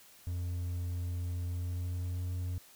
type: tone with pitch glide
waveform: triangle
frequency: 88 to 89.8 Hz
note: F2 to F2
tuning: +14 to +49 cents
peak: -31 dBFS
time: 0.27-2.58 s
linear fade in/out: 0 ms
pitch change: +35 cents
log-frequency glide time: 1.51-2.32 s
effects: white hiss -58 dBFS RMS until 2.75 s

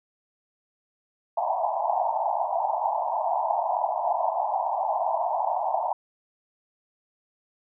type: band-pass noise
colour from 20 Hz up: pink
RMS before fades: -26 dBFS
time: 1.37-5.93 s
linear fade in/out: 5 ms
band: 640 to 970 Hz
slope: 96 dB/octave
effects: none

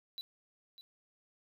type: tone with echo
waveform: triangle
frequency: 3955 Hz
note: B7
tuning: 2 cents sharp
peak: -38 dBFS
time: 0.18-0.21 s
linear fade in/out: 0 ms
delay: 600 ms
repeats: 1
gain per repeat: -12 dB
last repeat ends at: 0.81 s
effects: none

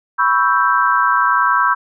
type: chord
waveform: sine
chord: C# half-diminished seventh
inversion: third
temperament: equal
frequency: 987.8 / 1108.7 / 1318.5 / 1568 Hz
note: B5 / C#6 / E6 / G6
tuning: 0 / 0 / 0 / 0 cents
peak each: -17 dBFS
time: 0.18-1.75 s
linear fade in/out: 20 ms
effects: none

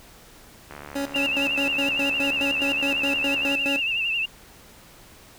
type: click train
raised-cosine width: 0.5 ms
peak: -23 dBFS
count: 206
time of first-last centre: 0.71-3.53 s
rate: 72.7 Hz
type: tone with tremolo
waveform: 25% pulse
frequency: 278.7 Hz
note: C#4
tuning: 9 cents sharp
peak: -21 dBFS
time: 0.95-3.8 s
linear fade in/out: 10 ms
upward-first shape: square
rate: 4.8 Hz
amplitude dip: 80%
type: tone with vibrato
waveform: sine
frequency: 2705 Hz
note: E7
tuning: 44 cents sharp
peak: -22 dBFS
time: 1.14-4.26 s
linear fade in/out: 10 ms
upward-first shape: triangle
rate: 11 Hz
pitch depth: 92 cents each way
effects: pink hiss -49 dBFS RMS until 5.38 s

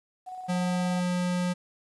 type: tone with tremolo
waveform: sine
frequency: 740 Hz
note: F#5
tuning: in tune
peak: -35 dBFS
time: 0.26-1.01 s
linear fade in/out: 20 ms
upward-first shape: square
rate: 17 Hz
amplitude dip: 30%
type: tone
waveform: square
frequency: 179 Hz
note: F3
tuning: 43 cents sharp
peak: -26 dBFS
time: 0.48-1.54 s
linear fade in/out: 20 ms
effects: resampled to 24000 Hz + 10-bit

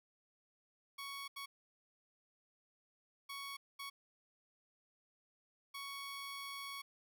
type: tone bursts at uneven times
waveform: 15% pulse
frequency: 1114 Hz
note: C#6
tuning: 8 cents sharp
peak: -38 dBFS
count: 5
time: 0.98-1.28 / 1.36-1.46 / 3.29-3.57 / 3.79-3.9 / 5.74-6.82 s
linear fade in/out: 10 ms
effects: none

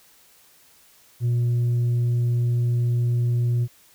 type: tone with tanh clipping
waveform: triangle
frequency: 120.2 Hz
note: B2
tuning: 46 cents flat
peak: -19 dBFS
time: 1.2-3.68 s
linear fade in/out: 50 ms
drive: 7 dB
effects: white hiss -55 dBFS RMS until 3.94 s

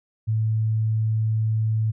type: tone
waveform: sine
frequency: 110 Hz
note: A2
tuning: in tune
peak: -19 dBFS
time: 0.27-1.92 s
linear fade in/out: 20 ms
effects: none

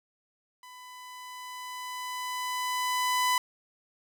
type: tone with level ramp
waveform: sawtooth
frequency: 1000 Hz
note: B5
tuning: 21 cents sharp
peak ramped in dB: -43 to -19 dBFS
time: 0.63-3.38 s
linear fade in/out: 2 ms
effects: none

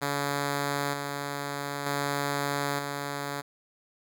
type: tone with tremolo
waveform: 5% pulse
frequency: 142.3 Hz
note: C#3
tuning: 46 cents sharp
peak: -16 dBFS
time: 0.01-3.42 s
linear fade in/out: 20 ms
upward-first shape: square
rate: 0.54 Hz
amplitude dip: 40%
effects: none

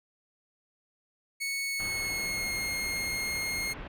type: tone with pitch glide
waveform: sawtooth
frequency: 2211 to 2143 Hz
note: C#7 to C7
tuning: -5 to +41 cents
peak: -27 dBFS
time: 1.4-3.74 s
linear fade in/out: 20 ms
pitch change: -54 cents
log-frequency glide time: 1.66-2.57 s
type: low-pass noise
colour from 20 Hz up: pink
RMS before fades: -42 dBFS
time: 1.79-3.88 s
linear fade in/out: 10 ms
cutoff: 2800 Hz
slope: 24 dB/octave
effects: none

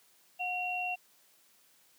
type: tone pair together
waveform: sine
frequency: 726 / 2741 Hz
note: F#5 / F7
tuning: -33 / -33 cents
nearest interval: octave + major seventh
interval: 2300 cents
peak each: -35 / -34 dBFS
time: 0.39-0.96 s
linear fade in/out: 20 ms
effects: white hiss -65 dBFS RMS until 1.98 s + high-pass 150 Hz 12 dB/octave

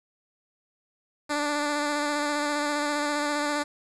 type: tone with vibrato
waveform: 10% pulse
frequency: 293.7 Hz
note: D4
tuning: in tune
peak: -17 dBFS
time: 1.29-3.64 s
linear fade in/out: 20 ms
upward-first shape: square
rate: 15 Hz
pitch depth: 17 cents each way
effects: resampled to 22050 Hz + 8-bit

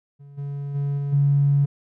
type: tone with level steps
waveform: triangle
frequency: 141.5 Hz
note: C#3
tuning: 36 cents sharp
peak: -39 / -25 / -19 / -21 / -11 dBFS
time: 0.19-1.66 s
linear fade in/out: 20 ms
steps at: 0.37 / 0.74 / 0.97 / 1.12 s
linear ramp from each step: 20 ms
effects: tanh soft clip ceiling -13 dBFS

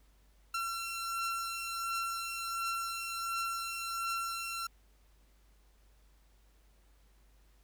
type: beating tone pair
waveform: sawtooth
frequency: 1357 / 1358.4 Hz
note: E6 / F6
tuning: +50 / -48 cents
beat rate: 1.4 Hz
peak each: -32 / -38 dBFS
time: 0.54-4.67 s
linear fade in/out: 5 ms
effects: added 50 Hz sine -62 dBFS peak until 7.63 s + pink hiss -71 dBFS RMS until 7.63 s

